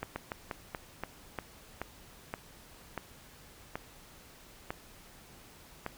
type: slowing click train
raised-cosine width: 0.5 ms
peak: -20 dBFS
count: 13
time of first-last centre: 0.03-5.864 s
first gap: 130 ms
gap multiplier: 1.22
effects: pink hiss -55 dBFS RMS until 5.97 s